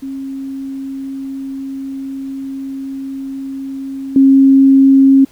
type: tone with level steps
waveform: sine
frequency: 270.4 Hz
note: C#4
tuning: 43 cents flat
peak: -21 / -4 dBFS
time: 0.02-5.25 s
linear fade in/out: 10 ms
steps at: 4.16 s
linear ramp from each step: 2 ms
effects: pink hiss -48 dBFS RMS until 5.31 s